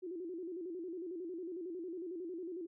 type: tone with vibrato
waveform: sine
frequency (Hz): 349.2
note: F4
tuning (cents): 0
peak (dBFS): -40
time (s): 0.02-2.67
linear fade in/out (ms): 20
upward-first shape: square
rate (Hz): 11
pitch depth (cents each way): 96
effects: none